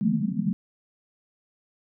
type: band-pass noise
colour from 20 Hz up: pink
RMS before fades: -25 dBFS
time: 0.01-0.53 s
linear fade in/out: 0 ms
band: 150 to 240 Hz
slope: 96 dB/octave
effects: none